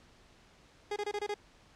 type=tone bursts; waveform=30% pulse; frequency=413 Hz; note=G#4; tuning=10 cents flat; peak=-30 dBFS; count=6; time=0.91-1.342 s; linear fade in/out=5 ms; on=52 ms; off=24 ms; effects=pink hiss -61 dBFS RMS until 1.75 s + low-pass 6000 Hz 12 dB/octave